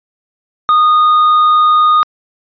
sine tone with tanh clipping, 1232 Hz, D#6, 17 cents flat, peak -7 dBFS, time 0.69-2.03 s, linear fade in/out 0 ms, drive 4 dB, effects resampled to 11025 Hz

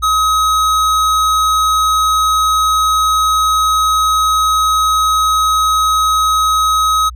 sine tone with hard clipping, 1270 Hz, D#6, 35 cents sharp, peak -12 dBFS, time 0.02-7.1 s, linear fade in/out 20 ms, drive 15 dB, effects added 60 Hz sine -27 dBFS peak until 7.15 s

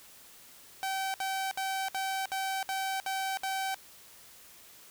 sawtooth tone bursts, 770 Hz, G5, 31 cents flat, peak -27 dBFS, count 8, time 0.83-3.744 s, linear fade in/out 0 ms, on 310 ms, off 62 ms, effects white hiss -54 dBFS RMS until 4.9 s

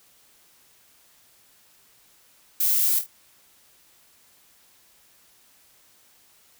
violet noise with echo, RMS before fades -22 dBFS, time 2.6-2.99 s, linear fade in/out 5 ms, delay 25 ms, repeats 3, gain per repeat -7 dB, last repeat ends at 3.065 s, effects white hiss -58 dBFS RMS until 6.59 s

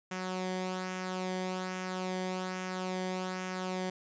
sawtooth tone with flanger, 185 Hz, F#3, in tune, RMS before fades -36 dBFS, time 0.11-3.9 s, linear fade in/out 5 ms, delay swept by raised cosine 0.23 to 0.76 ms, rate 1.2 Hz, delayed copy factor -0.5, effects resampled to 16000 Hz

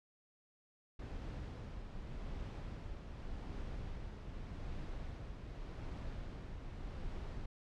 brown noise with tremolo, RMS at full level -43 dBFS, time 0.99-7.46 s, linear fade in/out 5 ms, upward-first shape triangle, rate 0.85 Hz, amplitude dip 40%, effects low-pass 5000 Hz 12 dB/octave

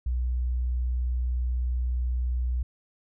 sine tone, 61.6 Hz, B1, 4 cents flat, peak -24 dBFS, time 0.06-2.63 s, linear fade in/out 5 ms, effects none

